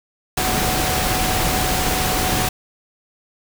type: tone in noise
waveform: sine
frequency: 743 Hz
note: F#5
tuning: 7 cents sharp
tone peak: -25 dBFS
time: 0.37-2.49 s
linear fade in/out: 5 ms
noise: pink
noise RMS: -20 dBFS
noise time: 0.37-2.49 s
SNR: -8 dB
effects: none